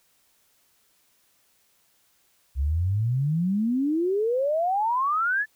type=exponential sweep; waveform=sine; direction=up; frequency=64.7 to 1764 Hz; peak=-21 dBFS; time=2.55-5.46 s; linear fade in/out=50 ms; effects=white hiss -65 dBFS RMS until 5.55 s